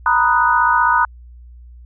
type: chord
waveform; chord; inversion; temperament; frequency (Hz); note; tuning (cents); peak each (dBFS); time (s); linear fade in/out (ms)
sine; B major seventh; third; equal; 932.3 / 987.8 / 1244.5 / 1480; A#5 / B5 / D#6 / F#6; 0 / 0 / 0 / 0; -17; 0.06-1.05; 2
effects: added 60 Hz sine -37 dBFS peak until 1.85 s